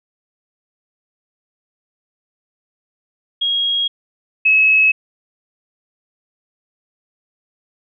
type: tone pair in turn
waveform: sine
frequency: 3282 / 2576 Hz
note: G#7 / E7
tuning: -21 / -41 cents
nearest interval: major third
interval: 420 cents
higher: first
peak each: -15 / -9 dBFS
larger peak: second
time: 3.41-3.88 / 4.45-4.92 s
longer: neither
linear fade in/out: 10 ms
effects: none